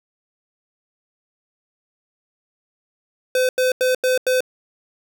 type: tone bursts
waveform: square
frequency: 510 Hz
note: C5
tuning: 44 cents flat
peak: -16 dBFS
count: 5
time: 3.35-4.406 s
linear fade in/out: 2 ms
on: 140 ms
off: 89 ms
effects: none